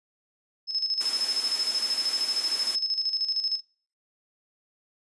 sine tone with tremolo, 5200 Hz, E8, 24 cents flat, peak -23 dBFS, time 0.67-3.61 s, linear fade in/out 50 ms, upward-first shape square, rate 13 Hz, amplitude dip 65%
white high-pass noise, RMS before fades -35 dBFS, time 1-2.76 s, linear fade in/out 10 ms, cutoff 210 Hz, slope 96 dB/octave
effects noise-tail reverb RT60 0.5 s tail -24 dB re dry + resampled to 24000 Hz

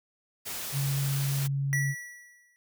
white noise, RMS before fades -36 dBFS, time 0.45-1.48 s, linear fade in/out 20 ms
sine tone, 138.59 Hz, C#3, in tune, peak -26 dBFS, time 0.72-1.95 s, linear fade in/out 50 ms
square tone with exponential decay, 1945 Hz, B6, 27 cents flat, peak -26 dBFS, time 1.73-2.56 s, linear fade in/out 0 ms, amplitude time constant 180 ms
effects none

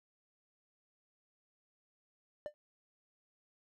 triangle tone with exponential decay, 596 Hz, D5, 25 cents sharp, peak -32 dBFS, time 2.46-2.54 s, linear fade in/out 0 ms, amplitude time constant 16 ms, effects none

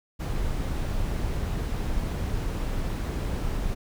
brown noise, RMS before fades -28 dBFS, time 0.19-3.75 s, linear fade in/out 20 ms, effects none

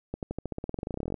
accelerating click train, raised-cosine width 2 ms, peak -19 dBFS, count 23, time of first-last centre 0.14-1.142 s, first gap 88 ms, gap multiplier 0.93, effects none

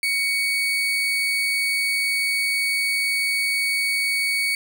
35% pulse tone, 2237 Hz, C#7, 15 cents sharp, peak -18 dBFS, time 0.03-4.55 s, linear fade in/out 2 ms, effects none

